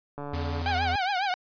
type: click train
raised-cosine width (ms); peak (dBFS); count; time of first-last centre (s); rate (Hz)
1; -23; 64; 0.18-0.617; 144
type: tone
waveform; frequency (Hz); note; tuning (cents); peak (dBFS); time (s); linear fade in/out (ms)
square; 84; E2; +33; -30; 0.33-0.96; 5
type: noise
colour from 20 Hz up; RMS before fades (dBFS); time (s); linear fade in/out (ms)
white; -40; 0.34-0.79; 0
type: tone with vibrato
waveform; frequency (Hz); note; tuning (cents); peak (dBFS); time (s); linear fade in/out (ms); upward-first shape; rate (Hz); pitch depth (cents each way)
sawtooth; 770; G5; -31; -21; 0.66-1.34; 0; triangle; 7.3; 150
effects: resampled to 11025 Hz